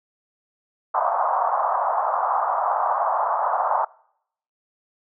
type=band-pass noise; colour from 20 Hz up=pink; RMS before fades=-22 dBFS; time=0.94-3.85 s; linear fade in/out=5 ms; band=660 to 1200 Hz; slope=48 dB/octave; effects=noise-tail reverb RT60 0.7 s tail -24 dB re dry